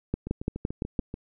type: two click trains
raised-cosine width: 3 ms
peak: -21 / -13 dBFS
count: 7 / 6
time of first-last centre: 0.27-1.141 / 0.14-0.992 s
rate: 6.89 / 5.87 Hz
effects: none